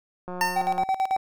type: click train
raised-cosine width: 1 ms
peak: -22 dBFS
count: 101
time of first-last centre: 0.28-0.836 s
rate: 180 Hz
type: tone with exponential decay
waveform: 25% pulse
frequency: 905 Hz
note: A5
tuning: 48 cents sharp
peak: -15 dBFS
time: 0.41-0.85 s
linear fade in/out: 1 ms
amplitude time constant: 94 ms
type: tone with tremolo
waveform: triangle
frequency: 766 Hz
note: G5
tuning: 40 cents flat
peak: -18 dBFS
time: 0.56-1.17 s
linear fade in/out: 5 ms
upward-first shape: square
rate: 9.1 Hz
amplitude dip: 80%
effects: none